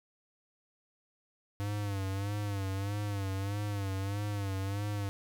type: tone with vibrato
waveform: square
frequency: 99.9 Hz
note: G2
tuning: 33 cents sharp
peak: -33 dBFS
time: 1.6-5.09 s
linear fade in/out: 0 ms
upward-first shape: sine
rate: 1.6 Hz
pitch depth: 70 cents each way
effects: none